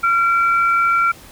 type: tone pair together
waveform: sine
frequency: 1373 / 2309 Hz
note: F6 / D7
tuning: -30 / -30 cents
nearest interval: major sixth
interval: 900 cents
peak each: -13 / -22 dBFS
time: 0.03-1.12 s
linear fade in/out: 10 ms
effects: pink hiss -42 dBFS RMS until 1.31 s